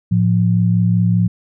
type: tone pair together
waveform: sine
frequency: 110.8 / 175.88 Hz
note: A2 / F3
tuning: +13 / +13 cents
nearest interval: minor sixth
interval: 800 cents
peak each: -14 dBFS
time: 0.11-1.28 s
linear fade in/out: 10 ms
effects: none